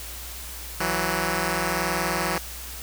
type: tone pair together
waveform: 5% pulse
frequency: 164.81 / 185.38 Hz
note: E3 / F#3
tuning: 0 / +4 cents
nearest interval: major second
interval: 204 cents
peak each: -15 dBFS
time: 0.8-2.38 s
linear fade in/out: 2 ms
effects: added 60 Hz sine -39 dBFS peak until 2.82 s + white hiss -38 dBFS RMS until 2.82 s